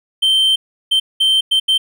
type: tone bursts at uneven times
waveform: triangle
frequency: 3119 Hz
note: G7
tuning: 9 cents flat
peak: -9 dBFS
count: 5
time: 0.22-0.56 / 0.91-1 / 1.2-1.41 / 1.51-1.6 / 1.68-1.78 s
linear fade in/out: 10 ms
effects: none